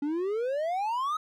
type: exponential sweep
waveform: triangle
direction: up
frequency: 280 to 1288 Hz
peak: -25 dBFS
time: 0.02-1.17 s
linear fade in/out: 5 ms
effects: none